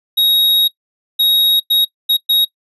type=tone bursts at uneven times; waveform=square; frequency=3783 Hz; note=A#7; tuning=25 cents sharp; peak=-11 dBFS; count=5; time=0.17-0.68 / 1.19-1.6 / 1.7-1.85 / 2.09-2.17 / 2.29-2.45 s; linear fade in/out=10 ms; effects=noise-tail reverb RT60 0.1 s tail -18 dB re dry + resampled to 32000 Hz